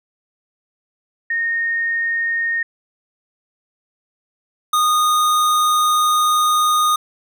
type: tone pair in turn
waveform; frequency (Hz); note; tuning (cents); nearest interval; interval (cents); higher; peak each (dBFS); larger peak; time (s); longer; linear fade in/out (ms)
sine / square; 1846 / 1232.1; A#6 / D#6; -17 / -17; perfect fifth; 700; first; -17 / -14; second; 1.3-2.63 / 4.73-6.96; second; 5
effects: none